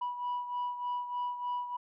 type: beating tone pair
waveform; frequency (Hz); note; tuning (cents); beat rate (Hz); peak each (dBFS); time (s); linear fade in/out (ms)
sine; 979 / 982.3; B5 / B5; -15 / -10; 3.3; -32 / -38; 0.01-1.77; 10
effects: tanh soft clip ceiling -29 dBFS